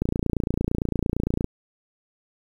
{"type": "click train", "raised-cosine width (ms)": 3, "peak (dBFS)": -10, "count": 42, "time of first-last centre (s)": [0.02, 1.444], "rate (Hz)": 28.8, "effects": ["8-bit"]}